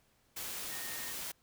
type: tone in noise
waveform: sine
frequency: 1844 Hz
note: A#6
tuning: 19 cents flat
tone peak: -48 dBFS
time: 0.71-1.13 s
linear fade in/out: 10 ms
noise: white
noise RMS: -41 dBFS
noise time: 0.36-1.32 s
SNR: -10 dB
effects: pink hiss -71 dBFS RMS until 1.42 s